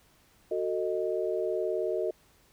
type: chord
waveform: sine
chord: D# diminished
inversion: first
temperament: equal with one note detuned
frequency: 370 / 448.7 / 622.3 Hz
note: F#4 / A4 / D#5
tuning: 0 / +34 / 0 cents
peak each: -31 / -32 / -32 dBFS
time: 0.51-2.11 s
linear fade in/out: 5 ms
effects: pink hiss -63 dBFS RMS until 2.52 s